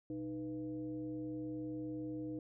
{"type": "tone with frequency modulation", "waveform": "sine", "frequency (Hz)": 309.6, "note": "D#4", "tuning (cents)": -9, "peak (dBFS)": -39, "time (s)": [0.1, 2.39], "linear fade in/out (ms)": 2, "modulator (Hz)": 184, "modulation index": 0.7, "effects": []}